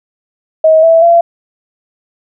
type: tone with pitch steps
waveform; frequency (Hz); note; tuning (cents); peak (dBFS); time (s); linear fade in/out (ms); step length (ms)
sine; 635 / 657.4 / 680.6; D#5 / E5 / F5; +35 / -5 / -45; -3; 0.64-1.21; 5; 190
effects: none